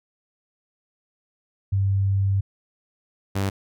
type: tone pair in turn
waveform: sine / sawtooth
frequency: 97.9 / 97.9 Hz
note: G2 / G2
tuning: -2 / -2 cents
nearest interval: unison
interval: 0 cents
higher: neither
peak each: -18 dBFS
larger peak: neither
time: 1.72-2.41 / 3.35-3.5 s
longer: first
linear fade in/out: 10 ms
effects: none